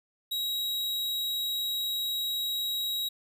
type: tone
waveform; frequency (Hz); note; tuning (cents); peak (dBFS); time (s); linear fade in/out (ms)
45% pulse; 3833; A#7; +47; -29; 0.31-3.09; 10
effects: none